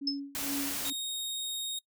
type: tone with tremolo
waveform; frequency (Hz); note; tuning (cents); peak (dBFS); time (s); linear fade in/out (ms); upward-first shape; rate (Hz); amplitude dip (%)
sine; 280; C#4; +18; -32; 0.01-0.93; 10; sine; 2.2; 90
type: tone with exponential decay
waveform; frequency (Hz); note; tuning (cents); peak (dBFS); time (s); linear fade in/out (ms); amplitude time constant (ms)
sine; 5210; E8; -21; -24; 0.07-0.2; 5; 28
type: noise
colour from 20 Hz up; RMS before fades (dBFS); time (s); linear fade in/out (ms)
white; -35; 0.35-0.9; 0
type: tone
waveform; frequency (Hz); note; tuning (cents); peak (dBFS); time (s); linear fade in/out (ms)
sawtooth; 3729; A#7; 0; -30; 0.85-1.79; 5
effects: noise-tail reverb RT60 0.1 s tail -24 dB re dry